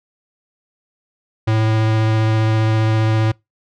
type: tone with vibrato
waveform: square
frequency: 110 Hz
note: A2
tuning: in tune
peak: -14 dBFS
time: 1.47-3.32 s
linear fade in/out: 10 ms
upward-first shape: sine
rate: 15 Hz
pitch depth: 9 cents each way
effects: noise-tail reverb RT60 0.2 s tail -25 dB re dry + low-pass 4000 Hz 12 dB/octave